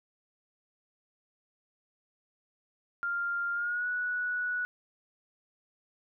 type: tone with pitch glide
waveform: sine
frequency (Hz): 1396.9 to 1471.4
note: F6 to F#6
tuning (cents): 0 to -10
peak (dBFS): -29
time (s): 3.03-4.65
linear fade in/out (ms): 0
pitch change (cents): +90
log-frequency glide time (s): 3.53-3.87
effects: none